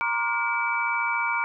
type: tone cluster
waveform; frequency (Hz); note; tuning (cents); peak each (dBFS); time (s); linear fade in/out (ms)
sine; 942 / 1056 / 1177 / 1419 / 2304; A#5 / C6 / D6 / F6 / D7; +18 / +16 / +3 / +27 / -34; -28 / -33 / -33 / -29 / -27; 0.01-1.44; 0
effects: none